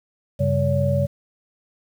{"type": "tone cluster", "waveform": "sine", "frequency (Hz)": [94.9, 137.2, 196.4, 567], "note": ["F#2", "C#3", "G3", "C#5"], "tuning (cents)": [44, -17, 4, 39], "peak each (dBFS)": [-23, -21, -27, -22], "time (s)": [0.39, 1.07], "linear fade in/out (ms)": 20, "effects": ["8-bit"]}